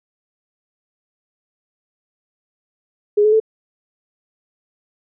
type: tone with pitch steps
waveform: sine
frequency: 415.3 / 427.2 / 439.5 Hz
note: G#4 / G#4 / A4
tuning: 0 / +49 / -2 cents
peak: -10 dBFS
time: 3.17-3.401 s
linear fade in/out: 10 ms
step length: 77 ms
effects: none